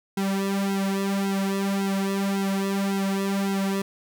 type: tone with flanger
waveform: sawtooth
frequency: 196 Hz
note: G3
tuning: in tune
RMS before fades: -25 dBFS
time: 0.17-3.82 s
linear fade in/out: 5 ms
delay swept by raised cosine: 1.7 to 3.8 ms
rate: 1.8 Hz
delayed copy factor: -0.95
effects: none